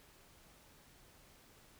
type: silence
effects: pink hiss -63 dBFS RMS until 1.79 s